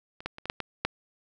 clicks, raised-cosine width 0.3 ms, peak -27 / -16 / -25 / -21 / -10 / -15 / -9 dBFS, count 7, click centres 0.205 / 0.26 / 0.384 / 0.456 / 0.499 / 0.603 / 0.85 s, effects none

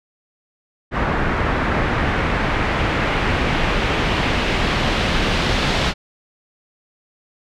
pink noise with low-pass filter sweep, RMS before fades -19 dBFS, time 0.91-5.94 s, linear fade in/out 50 ms, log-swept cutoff 1600 to 3900 Hz, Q 1.2, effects none

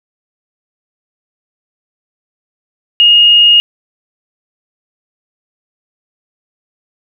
sine tone, 2857 Hz, F7, 39 cents sharp, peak -3 dBFS, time 3-3.6 s, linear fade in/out 0 ms, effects none

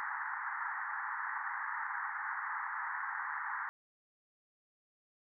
white band-pass noise, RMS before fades -39 dBFS, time 0-3.69 s, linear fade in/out 0 ms, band 830 to 1900 Hz, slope 96 dB/octave, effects none

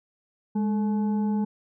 sine tone with frequency modulation, 207.7 Hz, G#3, in tune, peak -22 dBFS, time 0.55-1.45 s, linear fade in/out 10 ms, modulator 648 Hz, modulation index 0.38, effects none

